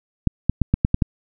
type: clicks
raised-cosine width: 5 ms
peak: -3 dBFS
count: 7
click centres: 0.273 / 0.496 / 0.617 / 0.74 / 0.849 / 0.944 / 1.022 s
effects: none